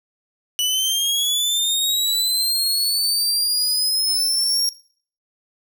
sawtooth linear sweep, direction up, 2947 to 5588 Hz, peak -15 dBFS, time 0.59-4.69 s, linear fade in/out 0 ms, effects noise-tail reverb RT60 0.5 s tail -20 dB re dry

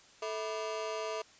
30% pulse ring-modulated tone, 544 Hz, C#5, 33 cents flat, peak -29 dBFS, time 0.22-1.22 s, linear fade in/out 5 ms, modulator 106 Hz, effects white hiss -59 dBFS RMS until 1.39 s + resampled to 16000 Hz

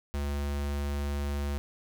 square tone, 71.5 Hz, D2, 46 cents flat, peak -30 dBFS, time 0.14-1.58 s, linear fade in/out 0 ms, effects 11-bit

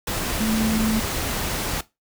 sine tone in noise, 219.8 Hz, A3, 2 cents flat, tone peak -20 dBFS, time 0.4-1 s, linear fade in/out 5 ms, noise pink, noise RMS -26 dBFS, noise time 0.07-1.81 s, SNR +3 dB, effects noise-tail reverb RT60 0.2 s tail -17 dB re dry

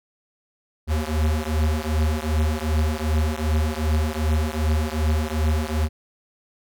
square beating tone pair, 76.2 / 78.8 Hz, D#2 / D#2, -36 / +23 cents, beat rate 2.6 Hz, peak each -23 / -24 dBFS, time 0.87-5.89 s, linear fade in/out 50 ms, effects none

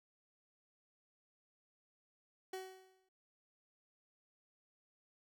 30% pulse tone with exponential decay, 376.3 Hz, F#4, 29 cents sharp, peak -38 dBFS, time 2.53-3.09 s, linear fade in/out 5 ms, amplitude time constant 120 ms, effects none

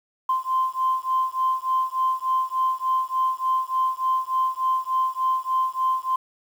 sine beating tone pair, 1039 / 1042.4 Hz, C6 / C6, -12 / -7 cents, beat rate 3.4 Hz, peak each -23 dBFS, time 0.29-6.16 s, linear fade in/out 5 ms, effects tanh soft clip ceiling -13 dBFS + 8-bit

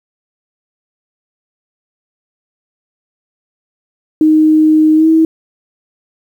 sine tone with pitch glide, 311.1 to 321.5 Hz, D#4 to E4, 0 to -43 cents, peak -5 dBFS, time 4.21-5.25 s, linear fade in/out 2 ms, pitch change +57 cents, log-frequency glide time 4.95-5.08 s, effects 7-bit

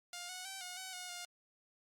5% pulse tone with pitch steps, 706 / 734 / 772 / 722 / 753 / 724 / 709 Hz, F5 / F#5 / G5 / F#5 / F#5 / F#5 / F5, +19 / -14 / -27 / -43 / +30 / -38 / +26 cents, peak -32 dBFS, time 0.13-1.25 s, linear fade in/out 2 ms, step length 160 ms, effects Opus 48 kbps

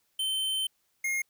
square tone pair in turn, 3090 / 2140 Hz, G7 / C7, -26 / +38 cents, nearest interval tritone, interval 636 cents, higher first, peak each -28 dBFS, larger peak neither, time 0.19-0.67 / 1.04-1.22 s, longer first, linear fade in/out 5 ms, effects white hiss -73 dBFS RMS until 1.29 s

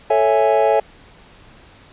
triangle chord, A major seventh, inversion none, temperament equal, 440 / 554.4 / 659.3 / 830.6 Hz, A4 / C#5 / E5 / G#5, 0 / 0 / 0 / 0 cents, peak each -16 dBFS, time 0.1-0.8 s, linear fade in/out 5 ms, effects pink hiss -46 dBFS RMS until 1.92 s + resampled to 8000 Hz

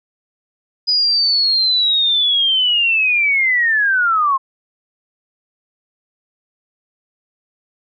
sine linear sweep, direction down, 4978 to 1046.5 Hz, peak -12 dBFS, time 0.87-4.38 s, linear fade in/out 20 ms, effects none

